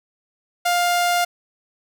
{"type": "tone", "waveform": "sawtooth", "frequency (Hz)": 703, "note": "F5", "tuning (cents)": 11, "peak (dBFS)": -13, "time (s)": [0.65, 1.25], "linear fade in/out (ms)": 10, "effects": []}